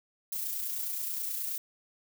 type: noise with amplitude modulation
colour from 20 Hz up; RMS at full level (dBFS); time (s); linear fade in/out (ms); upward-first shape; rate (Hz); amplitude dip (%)
violet; -33; 0.32-1.58; 5; sine; 29.5; 35
effects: none